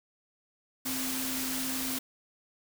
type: tone in noise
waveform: sine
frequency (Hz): 260.8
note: C4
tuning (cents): -5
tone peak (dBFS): -36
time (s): 0.85-1.99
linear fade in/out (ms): 10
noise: white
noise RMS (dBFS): -34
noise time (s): 0.85-1.99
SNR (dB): -5
effects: none